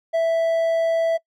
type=tone; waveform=triangle; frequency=659.3 Hz; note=E5; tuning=in tune; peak=-15 dBFS; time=0.13-1.18 s; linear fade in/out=20 ms; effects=noise-tail reverb RT60 0.1 s tail -25 dB re dry